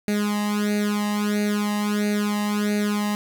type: tone with flanger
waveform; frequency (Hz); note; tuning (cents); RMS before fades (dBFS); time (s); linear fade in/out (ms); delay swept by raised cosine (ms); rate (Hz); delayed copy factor
sawtooth; 207.7; G#3; 0; -23; 0.08-3.15; 0; 0.46 to 1.05; 1.5; +0.9
effects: none